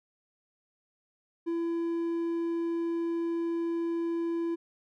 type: tone with hard clipping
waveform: triangle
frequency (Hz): 335.8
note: E4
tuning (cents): +32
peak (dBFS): -29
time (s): 1.46-4.56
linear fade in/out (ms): 20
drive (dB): 6
effects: none